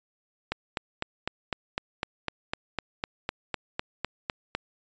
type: click train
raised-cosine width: 0.3 ms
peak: -12 dBFS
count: 17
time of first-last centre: 0.52-4.55 s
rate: 3.97 Hz
effects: resampled to 16000 Hz